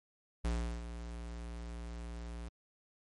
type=tone with ADSR envelope; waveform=square; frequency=58.27 Hz; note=A#1; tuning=in tune; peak=-31 dBFS; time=0.44-2.49 s; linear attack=11 ms; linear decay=360 ms; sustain=-11 dB; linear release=11 ms; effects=MP3 48 kbps